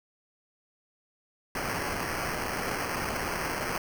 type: noise with sample-and-hold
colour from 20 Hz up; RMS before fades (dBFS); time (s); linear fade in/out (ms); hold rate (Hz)
white; -32; 1.55-3.78; 2; 3675
effects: none